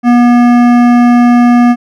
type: tone with hard clipping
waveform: sine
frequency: 241.5 Hz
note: B3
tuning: 39 cents flat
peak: -5 dBFS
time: 0.03-1.76 s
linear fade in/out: 50 ms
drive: 14 dB
effects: none